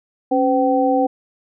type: tone cluster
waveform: sine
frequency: 274.6 / 509 / 770 Hz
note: C#4 / C5 / G5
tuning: -16 / -48 / -31 cents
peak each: -18 dBFS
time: 0.31-1.07 s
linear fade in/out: 10 ms
effects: none